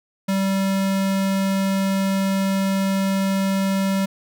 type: tone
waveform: square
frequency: 193.9 Hz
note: G3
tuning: 19 cents flat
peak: -19 dBFS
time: 0.28-4.06 s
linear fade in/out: 10 ms
effects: none